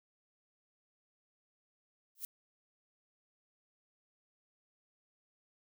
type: noise with exponential growth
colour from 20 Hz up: violet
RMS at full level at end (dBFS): -35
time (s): 2.15-2.25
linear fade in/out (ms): 2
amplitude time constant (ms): 20
effects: none